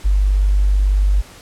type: tone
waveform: sine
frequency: 49.13 Hz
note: G1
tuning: 5 cents sharp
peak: -11 dBFS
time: 0.04-1.22 s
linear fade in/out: 20 ms
effects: pink hiss -41 dBFS RMS until 1.41 s + low-pass 11000 Hz 12 dB/octave